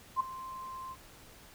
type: tone with ADSR envelope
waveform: sine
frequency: 1046.5 Hz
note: C6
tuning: in tune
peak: -23 dBFS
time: 0.16-0.96 s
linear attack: 42 ms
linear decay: 8 ms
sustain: -17 dB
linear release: 42 ms
effects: pink hiss -55 dBFS RMS until 1.54 s